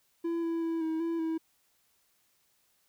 triangle tone with pitch steps, 335.8 / 332 / 329.6 / 320.1 / 333 / 323.3 Hz, E4 / E4 / E4 / D#4 / E4 / E4, +32 / +12 / 0 / +49 / +18 / -34 cents, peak -27 dBFS, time 0.24-1.38 s, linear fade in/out 10 ms, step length 190 ms, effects white hiss -71 dBFS RMS until 2.88 s

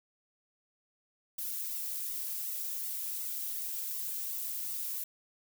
violet noise with flanger, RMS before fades -37 dBFS, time 1.38-5.04 s, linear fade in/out 5 ms, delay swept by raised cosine 1.2 to 2.8 ms, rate 2.7 Hz, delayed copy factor -0.8, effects none

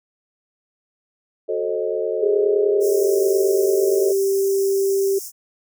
sine chord, F# diminished seventh, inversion none, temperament equal with one note detuned, 370 / 440 / 533.6 / 622.3 Hz, F#4 / A4 / C5 / Eb5, 0 / 0 / +34 / 0 cents, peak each -27 / -23 / -27 / -27 dBFS, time 1.48-4.13 s, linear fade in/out 20 ms
sine tone with pitch glide, 410.1 to 391.1 Hz, G#4 to G4, -22 to -4 cents, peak -16 dBFS, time 2.22-5.19 s, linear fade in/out 10 ms, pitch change -82 cents, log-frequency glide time 2.64-3.25 s
pink high-pass noise, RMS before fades -33 dBFS, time 2.8-5.32 s, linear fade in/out 50 ms, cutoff 5300 Hz, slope 96 dB/octave
effects none

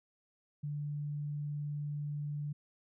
sine tone, 146.83 Hz, D3, in tune, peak -35 dBFS, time 0.63-2.53 s, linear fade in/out 10 ms, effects none

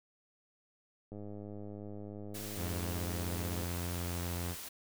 click train, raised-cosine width 2 ms, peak -33 dBFS, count 260, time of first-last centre 1.12-3.635 s, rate 103 Hz
white noise, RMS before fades -45 dBFS, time 2.34-4.69 s, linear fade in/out 10 ms
sawtooth tone, 87 Hz, F2, 6 cents flat, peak -32 dBFS, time 2.56-4.56 s, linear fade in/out 50 ms
effects none

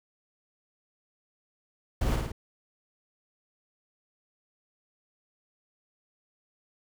brown noise with echo, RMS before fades -27 dBFS, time 2.01-2.16 s, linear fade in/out 5 ms, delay 53 ms, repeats 3, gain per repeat -3 dB, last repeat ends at 2.319 s, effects none

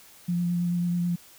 sine tone with vibrato, 174.61 Hz, F3, in tune, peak -23 dBFS, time 0.28-1.16 s, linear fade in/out 10 ms, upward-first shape sine, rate 9.2 Hz, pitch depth 16 cents each way, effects white hiss -52 dBFS RMS until 1.38 s

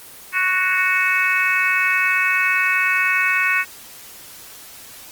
harmonic tone, 370 Hz, F#4, in tune, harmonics 3 / 4 / 5 / 6 / 7, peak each -25 / -21 / -22 / -21 / -21 dBFS, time 0.32-3.65 s, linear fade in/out 50 ms, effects white hiss -40 dBFS RMS until 5.11 s + Opus 24 kbps

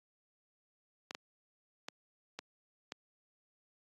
clicks, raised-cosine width 0.2 ms, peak -23 dBFS, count 5, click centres 1.109 / 1.149 / 1.885 / 2.39 / 2.921 s, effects high-pass 200 Hz 12 dB/octave + AAC 32 kbps

